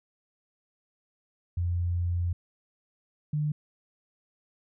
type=tone pair in turn; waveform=sine; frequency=87.31 / 150 Hz; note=F2 / D3; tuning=0 / +37 cents; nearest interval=major sixth; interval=937 cents; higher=second; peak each=-25 dBFS; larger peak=neither; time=1.57-2.33 / 3.33-3.52 s; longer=first; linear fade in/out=5 ms; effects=none